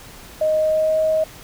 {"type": "tone with pitch glide", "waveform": "sine", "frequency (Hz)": [622.3, 630.3], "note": ["D#5", "D#5"], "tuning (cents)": [0, 22], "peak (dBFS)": -15, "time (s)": [0.41, 1.24], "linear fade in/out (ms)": 5, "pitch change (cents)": 22, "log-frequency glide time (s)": [0.6, 0.98], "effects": ["pink hiss -41 dBFS RMS until 1.43 s"]}